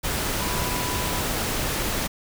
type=tone in noise; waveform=sine; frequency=987.8 Hz; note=B5; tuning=in tune; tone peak=-33 dBFS; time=0.4-1.22 s; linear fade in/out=20 ms; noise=pink; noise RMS=-26 dBFS; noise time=0.03-2.08 s; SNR=-10 dB; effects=none